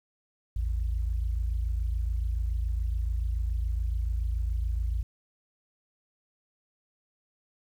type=tone pair together; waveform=sine; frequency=55.56 / 82.6 Hz; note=A1 / E2; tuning=+18 / +4 cents; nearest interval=perfect fifth; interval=686 cents; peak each=-26 / -33 dBFS; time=0.56-5.03 s; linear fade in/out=5 ms; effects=tanh soft clip ceiling -19 dBFS + 10-bit